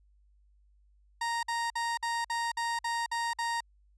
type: tone bursts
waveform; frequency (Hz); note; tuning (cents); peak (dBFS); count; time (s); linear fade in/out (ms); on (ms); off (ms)
30% pulse; 932; A#5; -1; -27; 9; 1.21-3.606; 5; 220; 52
effects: added 50 Hz sine -61 dBFS peak until 3.97 s + resampled to 22050 Hz